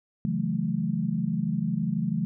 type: chord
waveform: sine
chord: F# minor seventh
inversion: second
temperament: equal with one note detuned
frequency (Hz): 138.59 / 164.81 / 185 / 217.1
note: C#3 / E3 / F#3 / A3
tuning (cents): 0 / 0 / 0 / -23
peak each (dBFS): -33 / -29 / -30 / -29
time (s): 0.25-2.25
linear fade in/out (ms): 0
effects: none